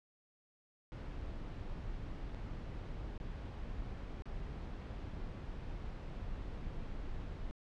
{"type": "noise with dropouts", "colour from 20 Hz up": "brown", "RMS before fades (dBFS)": -43, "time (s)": [0.92, 7.51], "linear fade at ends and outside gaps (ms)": 0, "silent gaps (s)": [[2.347, 2.353], [3.178, 3.201], [4.221, 4.256]], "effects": ["low-pass 4000 Hz 12 dB/octave"]}